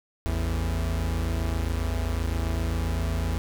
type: tone pair together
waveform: 45% pulse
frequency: 54.79 / 82.41 Hz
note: A1 / E2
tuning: -7 / 0 cents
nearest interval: perfect fifth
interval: 707 cents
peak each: -28 / -27 dBFS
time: 0.26-3.38 s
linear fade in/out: 0 ms
effects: none